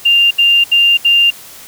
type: tone bursts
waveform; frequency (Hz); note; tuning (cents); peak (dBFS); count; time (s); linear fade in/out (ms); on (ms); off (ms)
sine; 2794; F7; 0; -6; 4; 0.05-1.306; 10; 260; 72
effects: white hiss -35 dBFS RMS until 1.67 s